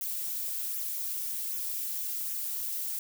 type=noise with flanger; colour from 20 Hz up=violet; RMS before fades=-34 dBFS; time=0.01-2.99 s; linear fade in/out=2 ms; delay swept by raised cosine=0.21 to 5.01 ms; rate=1.3 Hz; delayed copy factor=-0.5; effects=none